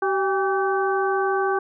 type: harmonic tone with a mistuned harmonic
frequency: 383.8 Hz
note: G4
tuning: 37 cents flat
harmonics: 1 / 2 / 3 / 4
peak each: -22 / -25 / -27 / -28 dBFS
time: 0.02-1.59 s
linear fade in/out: 5 ms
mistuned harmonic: 2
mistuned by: +71 cents
effects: none